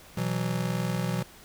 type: chord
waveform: square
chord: B suspended fourth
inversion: none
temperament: just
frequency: 123.47 / 164.63 / 185.21 Hz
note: B2 / E3 / F#3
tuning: 0 / -2 / +2 cents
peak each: -32 dBFS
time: 0.17-1.23 s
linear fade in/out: 5 ms
effects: pink hiss -51 dBFS RMS until 1.44 s